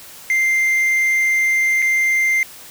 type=tone with dropouts; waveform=triangle; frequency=2093 Hz; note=C7; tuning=in tune; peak=-12 dBFS; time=0.3-2.43 s; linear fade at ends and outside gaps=1 ms; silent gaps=1.82-1.824 s; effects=white hiss -39 dBFS RMS until 2.7 s